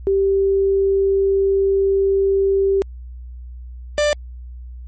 sine / 45% pulse tone pair in turn, 391 / 592.5 Hz, G4 / D5, -4 / +15 cents, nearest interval perfect fifth, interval 719 cents, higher second, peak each -13 / -14 dBFS, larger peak first, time 0.07-2.82 / 3.98-4.13 s, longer first, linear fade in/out 0 ms, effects added 61 Hz sine -31 dBFS peak until 4.87 s + MP3 32 kbps

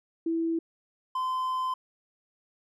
sine / triangle tone pair in turn, 329.6 / 1029 Hz, E4 / C6, 0 / -29 cents, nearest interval octave + minor sixth, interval 1971 cents, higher second, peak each -25 dBFS, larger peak neither, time 0.26-0.59 / 1.15-1.74 s, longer second, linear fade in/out 5 ms, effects none

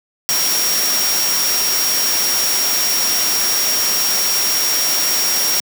sine tone in noise, 5600 Hz, F8, 4 cents sharp, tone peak -17 dBFS, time 0.29-5.6 s, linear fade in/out 0 ms, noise white, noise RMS -19 dBFS, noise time 0.29-5.6 s, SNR -1 dB, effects high-pass 200 Hz 12 dB/octave

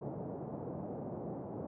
pink band-pass noise, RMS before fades -42 dBFS, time 0.01-1.67 s, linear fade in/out 10 ms, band 120 to 730 Hz, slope 24 dB/octave, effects none

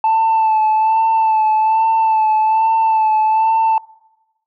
sine tone with vibrato, 880 Hz, A5, in tune, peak -9 dBFS, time 0.04-3.78 s, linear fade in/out 2 ms, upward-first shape sine, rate 1.2 Hz, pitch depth 28 cents each way, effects noise-tail reverb RT60 1.0 s tail -23 dB re dry + tanh soft clip ceiling -9 dBFS

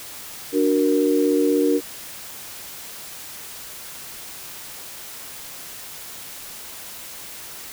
sine chord, D augmented, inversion none, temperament equal, 293.7 / 370 / 466.2 Hz, D4 / F#4 / A#4, 0 / 0 / 0 cents, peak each -19 / -22 / -20 dBFS, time 0.52-1.81 s, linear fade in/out 50 ms, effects white hiss -37 dBFS RMS until 7.72 s

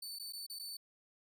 sawtooth tone with dropouts, 4513 Hz, C#8, 30 cents sharp, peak -40 dBFS, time 0.02-0.77 s, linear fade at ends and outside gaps 5 ms, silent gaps 0.188-0.196 / 0.325-0.332 / 0.466-0.498 / 0.589-0.595 s, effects none

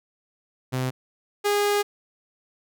sawtooth tone pair in turn, 128.7 / 410.3 Hz, C3 / G#4, -28 / -21 cents, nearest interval octave + minor sixth, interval 2007 cents, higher second, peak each -20 / -16 dBFS, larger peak second, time 0.72-0.91 / 1.44-1.83 s, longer second, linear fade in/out 20 ms, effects none

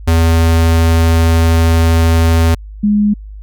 square / sine tone pair in turn, 82.4 / 207.6 Hz, E2 / G#3, 0 / 0 cents, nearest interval octave + major third, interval 1600 cents, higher second, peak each -8 dBFS, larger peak neither, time 0.07-2.55 / 2.83-3.14 s, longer first, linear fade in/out 10 ms, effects added 51 Hz sine -27 dBFS peak until 3.42 s

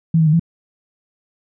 sine tone with pitch steps, 163.4 / 159.5 / 152.3 / 166.8 Hz, E3 / D#3 / D#3 / E3, -15 / +43 / -37 / +21 cents, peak -10 dBFS, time 0.14-0.396 s, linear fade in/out 5 ms, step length 64 ms, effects none

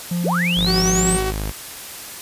triangle tone with pitch glide, 174.61 to 175.82 Hz, F3 to F3, 0 to +12 cents, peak -17 dBFS, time 0.11-1.17 s, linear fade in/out 5 ms, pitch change +12 cents, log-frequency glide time 0.62-0.86 s
sine linear sweep, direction up, 82.41 to 8870 Hz, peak -19 dBFS, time 0.22-1.2 s, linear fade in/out 50 ms
sawtooth tone, 51.91 Hz, G#1, in tune, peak -19 dBFS, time 0.56-1.52 s, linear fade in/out 20 ms
sawtooth tone with tremolo, 376.6 Hz, F#4, 31 cents sharp, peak -15 dBFS, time 0.65-1.33 s, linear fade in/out 50 ms, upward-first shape triangle, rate 9.7 Hz, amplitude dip 40%
effects white hiss -34 dBFS RMS until 2.21 s + resampled to 32000 Hz

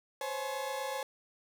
35% pulse tone cluster, 515 / 543 / 848 Hz, C5 / C#5 / G#5, -28 / -36 / +36 cents, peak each -39 / -37 / -37 dBFS, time 0.21-1.03 s, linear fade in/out 2 ms, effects none

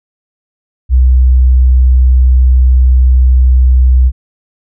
sine tone, 63.4 Hz, B1, 46 cents sharp, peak -3 dBFS, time 0.89-4.12 s, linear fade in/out 50 ms, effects none

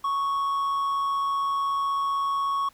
triangle tone with amplitude modulation, 1108.7 Hz, C#6, in tune, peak -20 dBFS, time 0.04-2.69 s, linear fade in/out 5 ms, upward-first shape sine, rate 156 Hz, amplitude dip 30%, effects pink hiss -58 dBFS RMS until 2.73 s

